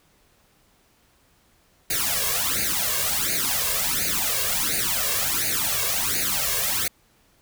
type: noise with flanger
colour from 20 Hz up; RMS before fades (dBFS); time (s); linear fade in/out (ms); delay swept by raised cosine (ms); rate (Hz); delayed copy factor
white; -24; 1.9-6.88; 5; 0.45 to 1.85; 1.4; +1
effects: pink hiss -61 dBFS RMS until 7.41 s